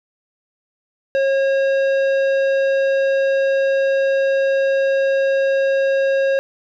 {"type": "tone with tanh clipping", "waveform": "sine", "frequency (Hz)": 543, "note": "C#5", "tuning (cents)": -36, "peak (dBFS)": -16, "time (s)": [1.15, 6.39], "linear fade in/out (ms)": 0, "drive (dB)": 12, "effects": []}